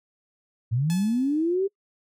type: linear sweep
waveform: sine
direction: up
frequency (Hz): 107.1 to 400.3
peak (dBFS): -20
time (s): 0.71-1.68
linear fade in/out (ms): 20
type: tone with exponential decay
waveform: 5% pulse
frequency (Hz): 861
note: A5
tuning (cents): -38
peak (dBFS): -21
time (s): 0.9-1.55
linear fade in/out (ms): 0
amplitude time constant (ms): 140
effects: noise-tail reverb RT60 0.1 s tail -26 dB re dry + MP3 96 kbps